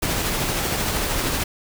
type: noise with tremolo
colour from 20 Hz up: pink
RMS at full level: -22 dBFS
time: 0.02-1.44 s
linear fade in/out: 10 ms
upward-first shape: triangle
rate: 13 Hz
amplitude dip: 30%
effects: none